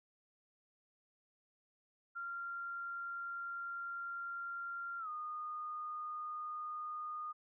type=tone with pitch glide; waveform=sine; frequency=1385 to 1226.8 Hz; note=F6 to D#6; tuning=-15 to -25 cents; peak=-40 dBFS; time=2.15-7.33 s; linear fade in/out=20 ms; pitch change=-210 cents; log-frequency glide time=4.99-5.09 s; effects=none